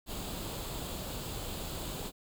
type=noise with comb filter; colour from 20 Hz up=pink; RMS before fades=-39 dBFS; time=0.06-2.12 s; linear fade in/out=50 ms; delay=0.26 ms; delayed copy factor=+0.55; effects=none